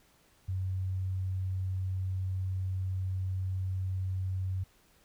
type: tone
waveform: sine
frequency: 93.8 Hz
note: F#2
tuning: 24 cents sharp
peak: -30 dBFS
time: 0.48-4.64 s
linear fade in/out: 10 ms
effects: pink hiss -65 dBFS RMS until 5.04 s